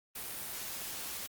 white noise, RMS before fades -41 dBFS, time 0.15-1.27 s, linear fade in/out 10 ms, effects Opus 32 kbps

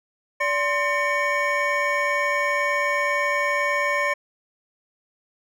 triangle tone cluster, 579 / 1048 / 1808 / 2246 Hz, D5 / C6 / A6 / C#7, -25 / +2 / +47 / +22 cents, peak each -24 dBFS, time 0.4-4.14 s, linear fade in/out 10 ms, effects none

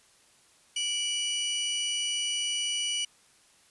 sawtooth tone pair together, 2322 / 2943 Hz, D7 / F#7, -20 / -10 cents, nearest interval major third, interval 410 cents, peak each -34 / -25 dBFS, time 0.76-3.05 s, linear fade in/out 5 ms, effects white hiss -61 dBFS RMS until 3.7 s + resampled to 24000 Hz

